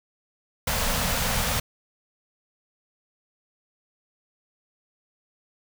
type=band-stop noise; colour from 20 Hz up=pink; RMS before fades=-25 dBFS; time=0.67-1.6 s; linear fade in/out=5 ms; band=250 to 450 Hz; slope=96 dB/octave; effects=none